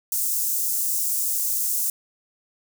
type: high-pass noise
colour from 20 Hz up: white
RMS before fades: -24 dBFS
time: 0.12-1.9 s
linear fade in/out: 2 ms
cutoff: 6600 Hz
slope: 24 dB/octave
effects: none